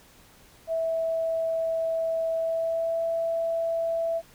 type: tone with pitch glide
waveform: sine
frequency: 654 to 662.7 Hz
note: E5 to E5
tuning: -14 to +9 cents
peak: -24 dBFS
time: 0.67-4.22 s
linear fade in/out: 50 ms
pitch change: +23 cents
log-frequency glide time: 2.35-3.03 s
effects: pink hiss -55 dBFS RMS until 4.34 s